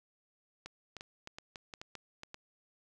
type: clicks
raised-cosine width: 0.2 ms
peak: -27 dBFS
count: 11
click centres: 0.66 / 0.967 / 1.009 / 1.274 / 1.385 / 1.558 / 1.738 / 1.815 / 1.953 / 2.234 / 2.344 s
effects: none